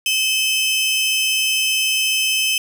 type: tone pair together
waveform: sawtooth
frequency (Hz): 2589 / 3079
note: E7 / G7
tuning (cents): -32 / -32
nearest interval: minor third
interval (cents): 300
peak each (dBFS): -16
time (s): 0.06-2.58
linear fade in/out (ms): 2
effects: none